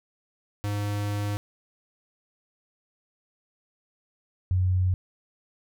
square / sine tone pair in turn, 102.8 / 91.88 Hz, G#2 / F#2, -17 / -12 cents, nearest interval major second, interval 195 cents, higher first, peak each -27 / -20 dBFS, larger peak second, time 0.64-1.37 / 4.51-4.94 s, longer first, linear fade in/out 0 ms, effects none

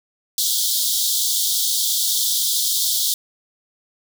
pink high-pass noise, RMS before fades -20 dBFS, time 0.38-3.14 s, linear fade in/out 2 ms, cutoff 3300 Hz, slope 96 dB/octave, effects none

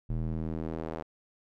square tone with band-pass filter sweep, 40.21 Hz, E1, 42 cents flat, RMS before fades -34 dBFS, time 0.09-1.03 s, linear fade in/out 10 ms, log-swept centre 110 to 660 Hz, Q 0.97, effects none

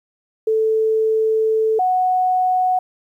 sine tone pair in turn, 440 / 737.9 Hz, A4 / F#5, 0 / -5 cents, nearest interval major sixth, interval 895 cents, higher second, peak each -14 dBFS, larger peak neither, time 0.47-1.79 / 1.79-2.79 s, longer first, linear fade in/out 5 ms, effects 9-bit

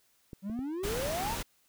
clicks, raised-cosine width 3 ms, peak -30 dBFS, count 5, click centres 0.332 / 0.498 / 0.591 / 0.852 / 1 s
triangle exponential sweep, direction up, 186.9 to 989 Hz, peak -31 dBFS, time 0.42-1.37 s, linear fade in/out 50 ms
pink noise, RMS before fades -36 dBFS, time 0.83-1.43 s, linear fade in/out 10 ms
effects white hiss -69 dBFS RMS until 1.68 s

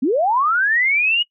sine linear sweep, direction up, 227.5 to 2918 Hz, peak -14 dBFS, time 0.02-1.23 s, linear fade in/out 10 ms, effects noise-tail reverb RT60 0.1 s tail -22 dB re dry

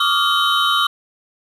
triangle tone cluster, 1140 / 1220 / 1393 / 3069 / 3792 Hz, C#6 / D#6 / F6 / G7 / A#7, +48 / -34 / -5 / -37 / +29 cents, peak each -19 dBFS, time 0-0.87 s, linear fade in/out 5 ms, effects none

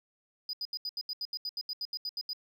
sine tone bursts, 4956 Hz, D#8, 8 cents flat, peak -30 dBFS, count 16, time 0.49-2.332 s, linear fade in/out 2 ms, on 42 ms, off 78 ms, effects tanh soft clip ceiling -32 dBFS

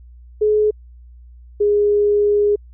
sine tone pair in turn, 424.4 / 412.8 Hz, G#4 / G#4, +38 / -10 cents, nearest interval unison, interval 48 cents, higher first, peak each -12 dBFS, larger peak neither, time 0.41-0.71 / 1.6-2.56 s, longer second, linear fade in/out 10 ms, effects added 60 Hz sine -39 dBFS peak until 2.73 s

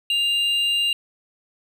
triangle tone pair together, 2803 / 3956 Hz, F7 / B7, +6 / +2 cents, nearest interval tritone, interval 596 cents, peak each -17 / -29 dBFS, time 0.1-0.93 s, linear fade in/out 2 ms, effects none

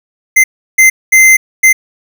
square tone bursts at uneven times, 2075 Hz, C7, 15 cents flat, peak -3 dBFS, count 4, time 0.36-0.44 / 0.78-0.9 / 1.12-1.37 / 1.63-1.73 s, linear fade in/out 10 ms, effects none

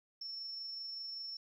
sine tone with amplitude modulation, 5400 Hz, E8, 41 cents sharp, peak -40 dBFS, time 0.21-1.37 s, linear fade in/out 5 ms, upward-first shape sine, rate 25.2 Hz, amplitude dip 25%, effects 12-bit

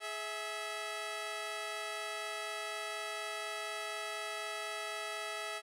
10% pulse tone pair together, 421.3 / 654 Hz, G#4 / E5, +25 / -14 cents, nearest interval minor sixth, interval 761 cents, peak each -35 / -31 dBFS, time 0-5.62 s, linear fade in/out 50 ms, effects low-pass 11000 Hz 12 dB/octave

